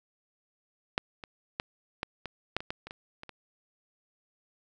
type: clicks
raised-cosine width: 0.3 ms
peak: -10 / -25 / -14 / -15 / -21 / -12 / -23 / -17 / -26 / -24 / -26 / -27 dBFS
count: 12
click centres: 0.979 / 1.238 / 1.599 / 2.031 / 2.257 / 2.566 / 2.605 / 2.705 / 2.87 / 2.909 / 3.234 / 3.293 s
effects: none

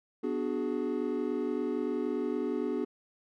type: chord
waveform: triangle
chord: G# half-diminished seventh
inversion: first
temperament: equal with one note detuned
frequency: 246.9 / 293.7 / 370 / 420.6 Hz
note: B3 / D4 / F#4 / G#4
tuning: 0 / 0 / 0 / +22 cents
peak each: -33 dBFS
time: 0.23-2.85 s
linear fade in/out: 10 ms
effects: none

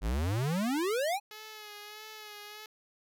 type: exponential sweep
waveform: square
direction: up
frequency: 48.47 to 853 Hz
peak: -29 dBFS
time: 0.01-1.2 s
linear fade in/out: 50 ms
type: tone with vibrato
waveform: 5% pulse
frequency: 424 Hz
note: G#4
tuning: 36 cents sharp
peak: -33 dBFS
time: 1.31-2.66 s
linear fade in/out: 2 ms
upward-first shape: sine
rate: 1.6 Hz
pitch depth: 41 cents each way
effects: none

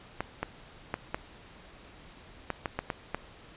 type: clicks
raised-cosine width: 0.5 ms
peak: -15 dBFS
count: 9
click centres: 0.206 / 0.43 / 0.941 / 1.145 / 2.503 / 2.658 / 2.79 / 2.902 / 3.146 s
effects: pink hiss -52 dBFS RMS until 3.56 s + resampled to 8000 Hz

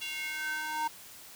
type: tone with high-pass filter sweep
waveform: square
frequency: 308.8 Hz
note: D#4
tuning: 13 cents flat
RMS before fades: -35 dBFS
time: 0.01-0.88 s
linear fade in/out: 10 ms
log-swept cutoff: 2900 to 920 Hz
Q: 4.4
effects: white hiss -50 dBFS RMS until 1.35 s

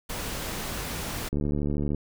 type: noise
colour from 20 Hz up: pink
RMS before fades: -33 dBFS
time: 0.09-1.29 s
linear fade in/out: 10 ms
type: click train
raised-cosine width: 3 ms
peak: -16 dBFS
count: 46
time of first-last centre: 1.33-1.946 s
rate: 73 Hz
effects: none

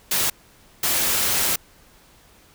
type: noise bursts at uneven times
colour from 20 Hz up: white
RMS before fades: -21 dBFS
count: 2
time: 0.11-0.3 / 0.83-1.56 s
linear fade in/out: 5 ms
effects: pink hiss -53 dBFS RMS until 2.54 s

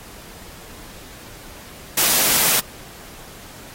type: high-pass noise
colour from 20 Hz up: white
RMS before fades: -17 dBFS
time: 1.97-2.6 s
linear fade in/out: 5 ms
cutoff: 120 Hz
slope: 48 dB/octave
effects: pink hiss -41 dBFS RMS until 3.74 s + AAC 48 kbps

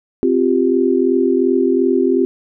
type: chord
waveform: sine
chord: C suspended fourth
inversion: none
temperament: equal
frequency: 261.6 / 349.2 / 392 Hz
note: C4 / F4 / G4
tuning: 0 / 0 / 0 cents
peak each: -16 dBFS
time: 0.23-2.25 s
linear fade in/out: 0 ms
effects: none

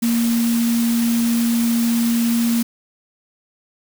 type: tone in noise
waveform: sine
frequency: 233.1 Hz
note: A#3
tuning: in tune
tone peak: -15 dBFS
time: 0.02-2.63 s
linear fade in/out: 10 ms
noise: white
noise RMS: -28 dBFS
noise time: 0.02-2.63 s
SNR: +10 dB
effects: none

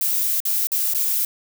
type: noise with dropouts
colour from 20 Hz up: violet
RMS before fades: -21 dBFS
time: 0.01-1.25 s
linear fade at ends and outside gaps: 2 ms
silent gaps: 0.403-0.452 / 0.671-0.718 / 0.937-0.947 s
effects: none

